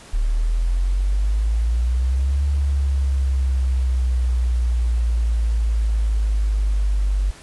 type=exponential two-way sweep; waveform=sine; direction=up then down; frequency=36.71 to 71.2 to 48.31 Hz; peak=-16 dBFS; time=0.13-7.31 s; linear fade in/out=10 ms; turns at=2.45 s; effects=pink hiss -43 dBFS RMS until 7.42 s + resampled to 24000 Hz